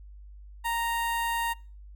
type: tone with notch filter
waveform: sawtooth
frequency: 930 Hz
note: A#5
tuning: 4 cents flat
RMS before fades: -29 dBFS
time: 0.64-1.54 s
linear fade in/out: 20 ms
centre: 5400 Hz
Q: 1.3
effects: noise-tail reverb RT60 0.4 s tail -25 dB re dry + added 50 Hz sine -44 dBFS peak until 1.95 s